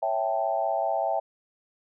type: chord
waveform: sine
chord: A dominant seventh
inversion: first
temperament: equal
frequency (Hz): 554.4 / 659.3 / 784 / 880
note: C#5 / E5 / G5 / A5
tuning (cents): 0 / 0 / 0 / 0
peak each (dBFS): -32 / -27 / -28 / -33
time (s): 0.02-1.2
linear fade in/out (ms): 10
effects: none